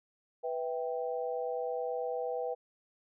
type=chord; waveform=sine; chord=E minor; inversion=second; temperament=equal with one note detuned; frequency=493.9 / 655.1 / 784 Hz; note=B4 / E5 / G5; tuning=0 / -11 / 0 cents; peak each=-34 / -39 / -39 dBFS; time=0.43-2.55 s; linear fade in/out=20 ms; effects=none